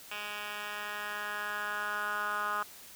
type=tone with band-pass filter sweep; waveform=10% pulse; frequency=207.7 Hz; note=G#3; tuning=in tune; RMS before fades=-36 dBFS; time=0.11-2.63 s; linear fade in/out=5 ms; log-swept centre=2300 to 1300 Hz; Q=4.6; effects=white hiss -51 dBFS RMS until 2.95 s